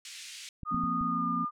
pink band-pass noise, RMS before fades -45 dBFS, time 0.05-0.49 s, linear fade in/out 2 ms, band 2300 to 8600 Hz, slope 24 dB/octave
clicks, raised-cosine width 5 ms, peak -28 dBFS, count 4, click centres 0.633 / 0.746 / 0.838 / 1.012 s
sine tone with pitch glide, 1233 to 1207.6 Hz, D#6 to D6, -16 to +48 cents, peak -29 dBFS, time 0.65-1.51 s, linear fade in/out 50 ms, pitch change -36 cents, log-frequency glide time 1.05-1.26 s
sine chord, F suspended fourth, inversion none, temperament equal, 174.61 / 233.1 / 261.6 Hz, F3 / Bb3 / C4, 0 / 0 / 0 cents, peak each -36 / -35 / -36 dBFS, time 0.71-1.45 s, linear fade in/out 10 ms
effects none

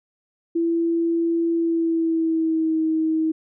sine tone with pitch glide, 334.5 to 318.1 Hz, E4 to D#4, +25 to +38 cents, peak -18 dBFS, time 0.55-3.32 s, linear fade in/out 10 ms, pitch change -87 cents, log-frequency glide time 1.53-2.81 s, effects none

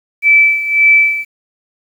sine tone with tremolo, 2316 Hz, D7, 25 cents flat, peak -4 dBFS, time 0.22-1.25 s, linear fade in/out 50 ms, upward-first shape sine, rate 1.8 Hz, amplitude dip 75%, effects 7-bit

